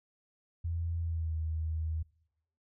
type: tone with pitch glide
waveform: sine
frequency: 84 to 79.65 Hz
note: E2 to D#2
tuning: +33 to +41 cents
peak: -31 dBFS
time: 0.64-2.03 s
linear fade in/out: 10 ms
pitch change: -92 cents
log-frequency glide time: 1-1.35 s
effects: noise-tail reverb RT60 0.8 s tail -24 dB re dry